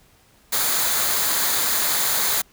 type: noise with comb filter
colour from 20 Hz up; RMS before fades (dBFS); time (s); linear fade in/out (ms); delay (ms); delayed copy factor
white; -21; 0.52-2.42; 10; 0.36; -0.5
effects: pink hiss -56 dBFS RMS until 2.52 s